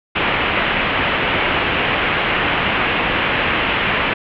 white low-pass noise, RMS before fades -18 dBFS, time 0.15-4.14 s, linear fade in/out 10 ms, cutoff 3000 Hz, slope 48 dB/octave, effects none

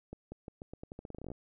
accelerating click train, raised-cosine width 2 ms, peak -30 dBFS, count 18, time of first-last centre 0.13-1.317 s, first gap 190 ms, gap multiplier 0.85, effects none

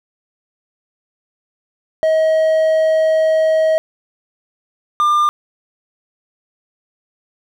triangle tone pair in turn, 635 / 1198.7 Hz, D#5 / D6, +35 / +35 cents, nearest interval major seventh, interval 1100 cents, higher second, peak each -9 dBFS, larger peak neither, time 2.03-3.78 / 5-5.29 s, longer first, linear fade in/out 0 ms, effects none

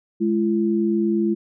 sine tone pair together, 210.4 / 339.3 Hz, G#3 / F4, +23 / -50 cents, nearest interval minor sixth, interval 827 cents, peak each -20 dBFS, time 0.2-1.35 s, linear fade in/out 20 ms, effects none

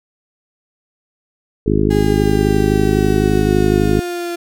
harmonic tone, 51.91 Hz, G#1, in tune, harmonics 1 / 2 / 3 / 4 / 5 / 6 / 7 / 8, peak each -20 / -20 / -20 / -20 / -20 / -20 / -20 / -20 dBFS, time 1.66-4 s, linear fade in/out 5 ms
35% pulse linear sweep, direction down, 411.5 to 344.1 Hz, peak -19 dBFS, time 1.9-4.36 s, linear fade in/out 10 ms
effects none

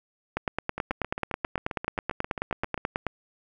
two click trains, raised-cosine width 0.5 ms, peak -11 / -17 dBFS, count 26 / 16, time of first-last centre 0.37-3.067 / 0.78-2.777 s, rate 9.27 / 7.51 Hz, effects none

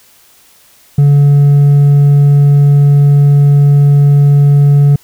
sine tone with hard clipping, 143 Hz, D3, 46 cents flat, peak -4 dBFS, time 0.98-4.96 s, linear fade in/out 5 ms, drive 2 dB, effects white hiss -45 dBFS RMS until 5.03 s

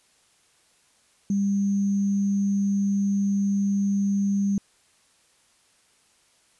sine tone with sample-and-hold, 199.3 Hz, G3, 29 cents sharp, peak -20 dBFS, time 1.3-4.58 s, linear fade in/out 2 ms, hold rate 6300 Hz, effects white hiss -62 dBFS RMS until 6.59 s + resampled to 24000 Hz

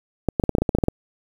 clicks, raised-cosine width 2 ms, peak -5 dBFS, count 12, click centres 0.287 / 0.398 / 0.438 / 0.493 / 0.551 / 0.584 / 0.62 / 0.692 / 0.75 / 0.786 / 0.838 / 0.884 s, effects 7-bit

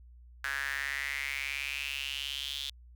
sawtooth tone with high-pass filter sweep, 138.59 Hz, C#3, in tune, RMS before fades -36 dBFS, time 0.44-2.7 s, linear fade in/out 2 ms, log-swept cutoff 1600 to 3500 Hz, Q 6.5, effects added 60 Hz sine -51 dBFS peak until 2.95 s

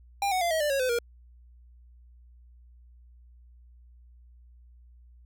square tone with pitch steps, 800 / 742.1 / 688.4 / 638.6 / 592.4 / 549.6 / 509.8 / 472.9 Hz, G5 / F#5 / F5 / D#5 / D5 / C#5 / C5 / A#4, +35 / +5 / -25 / +45 / +15 / -15 / -45 / +25 cents, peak -25 dBFS, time 0.22-0.988 s, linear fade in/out 2 ms, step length 96 ms, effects added 60 Hz sine -51 dBFS peak until 5.25 s

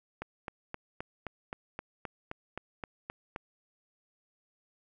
click train, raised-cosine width 0.5 ms, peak -22 dBFS, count 13, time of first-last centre 0.22-3.361 s, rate 3.82 Hz, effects none

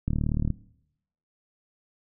click train, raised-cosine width 5 ms, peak -14 dBFS, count 17, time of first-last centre 0.08-0.503 s, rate 37.8 Hz, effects noise-tail reverb RT60 0.8 s tail -21 dB re dry

